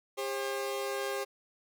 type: tone pair together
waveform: sawtooth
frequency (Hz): 401.5 / 535.9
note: G4 / C5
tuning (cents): +41 / +41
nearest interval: perfect fourth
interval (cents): 500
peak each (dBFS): -31 / -32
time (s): 0.17-1.25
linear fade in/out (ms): 20
effects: none